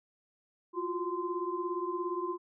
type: tone cluster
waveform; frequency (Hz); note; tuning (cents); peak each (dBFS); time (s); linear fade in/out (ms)
sine; 346.2 / 363.4 / 1036; F4 / F#4 / C6; -15 / -31 / -17; -36 / -36 / -36; 0.73-2.38; 50
effects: none